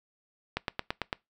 click train, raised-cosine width 0.3 ms, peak -13 dBFS, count 6, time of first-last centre 0.57-1.129 s, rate 8.95 Hz, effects noise-tail reverb RT60 0.2 s tail -23 dB re dry

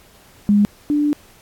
sine tone pair in turn, 205.3 / 294.6 Hz, G#3 / D4, -20 / +6 cents, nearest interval tritone, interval 626 cents, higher second, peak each -10 / -14 dBFS, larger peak first, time 0.49-0.65 / 0.9-1.13 s, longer second, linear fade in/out 0 ms, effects pink hiss -49 dBFS RMS until 1.41 s + AAC 64 kbps

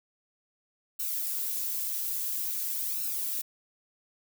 violet noise with flanger, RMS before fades -32 dBFS, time 0.99-3.42 s, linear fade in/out 10 ms, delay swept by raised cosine 0.74 to 5.84 ms, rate 0.49 Hz, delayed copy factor +0.65, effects none

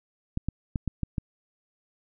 clicks, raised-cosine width 5 ms, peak -15 dBFS, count 6, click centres 0.374 / 0.486 / 0.758 / 0.877 / 1.033 / 1.182 s, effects none

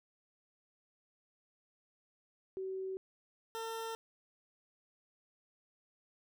sine / 20% pulse tone pair in turn, 380 / 451.9 Hz, F#4 / A4, +46 / +46 cents, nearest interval minor third, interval 300 cents, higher second, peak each -37 / -34 dBFS, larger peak second, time 2.57-2.97 / 3.55-3.95 s, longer neither, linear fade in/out 0 ms, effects none

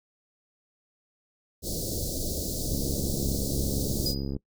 pink band-stop noise, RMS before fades -31 dBFS, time 1.62-4.15 s, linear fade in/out 50 ms, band 600 to 4200 Hz, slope 48 dB/octave
click train, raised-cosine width 3 ms, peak -20 dBFS, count 114, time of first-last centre 2.72-4.365 s, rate 68.7 Hz
triangle tone with exponential decay, 4940 Hz, D#8, 13 cents flat, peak -23 dBFS, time 4.06-4.35 s, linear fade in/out 2 ms, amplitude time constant 63 ms
effects noise-tail reverb RT60 0.1 s tail -22 dB re dry

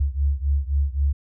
sine beating tone pair, 68.9 / 72.7 Hz, C#2 / D2, -10 / -17 cents, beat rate 3.8 Hz, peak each -21 / -23 dBFS, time 0-1.13 s, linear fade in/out 10 ms, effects none

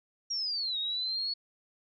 sine linear two-way sweep, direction down then up, 5670 to 3729 to 4406 Hz, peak -30 dBFS, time 0.3-1.34 s, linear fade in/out 10 ms, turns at 0.78 s, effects none

